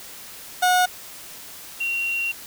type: tone pair in turn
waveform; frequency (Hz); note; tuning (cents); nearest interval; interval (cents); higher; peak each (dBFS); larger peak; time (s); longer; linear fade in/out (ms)
30% pulse / sine; 728 / 2749; F#5 / F7; -28 / -28; octave + major seventh; 2300; second; -13 / -22; first; 0.62-0.86 / 1.8-2.32; second; 10
effects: white hiss -40 dBFS RMS until 2.46 s